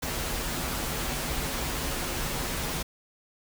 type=noise with comb filter; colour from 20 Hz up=pink; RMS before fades=-31 dBFS; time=0.02-2.83 s; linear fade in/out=10 ms; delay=10 ms; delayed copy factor=-0.5; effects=none